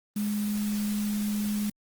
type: tone in noise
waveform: sine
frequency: 208.4 Hz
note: G#3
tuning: 6 cents sharp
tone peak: -26 dBFS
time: 0.16-1.7 s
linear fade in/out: 5 ms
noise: white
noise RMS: -40 dBFS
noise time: 0.16-1.7 s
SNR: +11 dB
effects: Opus 24 kbps